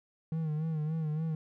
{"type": "tone with vibrato", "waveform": "triangle", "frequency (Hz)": 156.7, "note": "D#3", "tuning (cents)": 13, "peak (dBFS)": -28, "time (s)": [0.32, 1.35], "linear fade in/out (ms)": 2, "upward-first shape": "sine", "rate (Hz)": 3.5, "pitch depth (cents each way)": 64, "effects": []}